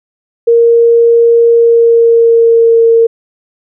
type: tone with pitch glide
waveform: sine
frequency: 466.2 to 458.5 Hz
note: A#4 to A#4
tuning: 0 to -29 cents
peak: -3 dBFS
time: 0.47-3.07 s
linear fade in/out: 10 ms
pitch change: -29 cents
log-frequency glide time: 1.5-2.85 s
effects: none